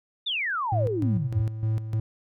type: exponential sweep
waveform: sine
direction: down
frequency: 3729 to 77.3 Hz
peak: -25 dBFS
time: 0.26-1.42 s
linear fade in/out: 10 ms
type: tone with tremolo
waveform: triangle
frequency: 110 Hz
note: A2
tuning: in tune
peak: -20 dBFS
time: 0.72-2 s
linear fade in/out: 5 ms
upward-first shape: square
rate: 3.3 Hz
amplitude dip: 65%
effects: none